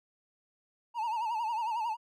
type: tone with vibrato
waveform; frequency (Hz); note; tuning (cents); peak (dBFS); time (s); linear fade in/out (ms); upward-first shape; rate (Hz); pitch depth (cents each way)
triangle; 906; A#5; -50; -28; 0.94-1.97; 50; sine; 11; 100
effects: none